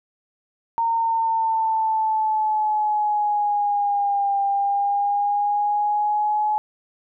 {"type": "exponential two-way sweep", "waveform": "sine", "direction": "down then up", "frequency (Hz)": [921, 796, 850], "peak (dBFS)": -18, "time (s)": [0.78, 6.58], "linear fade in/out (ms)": 0, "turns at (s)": 4.42, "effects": []}